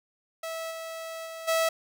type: tone with level steps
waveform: sawtooth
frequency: 652 Hz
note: E5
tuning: 19 cents flat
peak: -29 / -32 / -34 / -19 dBFS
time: 0.43-1.69 s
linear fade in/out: 5 ms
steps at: 0.7 / 1.25 / 1.47 s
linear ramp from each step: 20 ms
effects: none